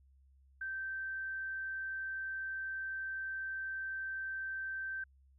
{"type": "tone", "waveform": "sine", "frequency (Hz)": 1557, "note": "G6", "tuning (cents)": -12, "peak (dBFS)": -37, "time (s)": [0.61, 5.04], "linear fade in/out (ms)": 5, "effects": ["added 67 Hz sine -62 dBFS peak until 5.38 s"]}